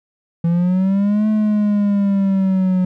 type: linear two-way sweep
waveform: triangle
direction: up then down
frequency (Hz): 166.3 to 215.9 to 182.5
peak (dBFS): -11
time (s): 0.44-2.85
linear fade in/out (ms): 5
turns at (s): 1.28
effects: none